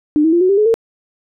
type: tone with pitch steps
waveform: sine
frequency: 300 / 321.5 / 344.6 / 369.3 / 395.9 / 424.3 / 454.7 Hz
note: D4 / E4 / F4 / F#4 / G4 / G#4 / A#4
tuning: +37 / -43 / -23 / -3 / +17 / +37 / -43 cents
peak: -9 dBFS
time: 0.16-0.741 s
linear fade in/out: 0 ms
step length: 83 ms
effects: none